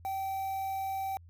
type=tone with quantisation; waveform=triangle; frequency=774 Hz; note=G5; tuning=22 cents flat; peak=-30 dBFS; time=0.05-1.17 s; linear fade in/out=0 ms; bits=8; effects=added 85 Hz sine -51 dBFS peak until 1.29 s